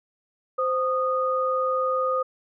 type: tone pair together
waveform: sine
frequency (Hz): 519 / 1234.4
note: C5 / D#6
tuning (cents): -14 / -14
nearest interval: octave + minor third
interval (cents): 1500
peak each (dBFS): -24 / -24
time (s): 0.58-2.23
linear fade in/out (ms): 10
effects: none